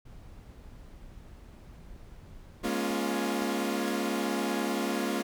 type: noise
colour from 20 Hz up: brown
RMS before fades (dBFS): -48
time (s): 0.05-2.69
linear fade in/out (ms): 10
type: clicks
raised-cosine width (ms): 3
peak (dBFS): -39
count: 4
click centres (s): 1.962 / 2.68 / 2.906 / 3.421
type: chord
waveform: sawtooth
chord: Bb minor seventh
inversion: third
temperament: equal with one note detuned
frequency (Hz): 207.7 / 238 / 277.2 / 349.2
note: Ab3 / Bb3 / Db4 / F4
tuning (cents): 0 / +36 / 0 / 0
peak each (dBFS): -30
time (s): 2.63-5.23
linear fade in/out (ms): 20
effects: none